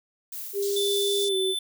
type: noise with tremolo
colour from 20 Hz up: violet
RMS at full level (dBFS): -35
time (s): 0.32-1.25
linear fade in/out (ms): 5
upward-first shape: triangle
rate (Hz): 3.5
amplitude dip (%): 35
type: tone with pitch glide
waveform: sine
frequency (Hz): 401.4 to 378.9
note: G4 to F#4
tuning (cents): +41 to +41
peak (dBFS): -24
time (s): 0.53-1.55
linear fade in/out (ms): 50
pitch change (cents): -100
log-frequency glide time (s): 1.28-1.35
type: band-pass noise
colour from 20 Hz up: white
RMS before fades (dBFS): -38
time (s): 0.62-1.29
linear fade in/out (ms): 5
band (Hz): 3500 to 9200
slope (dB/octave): 48
type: tone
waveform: square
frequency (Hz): 3520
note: A7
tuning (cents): 0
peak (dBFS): -27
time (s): 0.76-1.59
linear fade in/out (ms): 5
effects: none